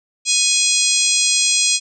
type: harmonic tone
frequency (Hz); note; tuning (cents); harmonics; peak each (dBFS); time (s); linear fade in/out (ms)
830.6; G#5; 0; 3 / 4 / 5 / 6 / 7 / 8 / 9 / 10; -22 / -22 / -22 / -22 / -22 / -22 / -22 / -22; 0.25-1.8; 50
effects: none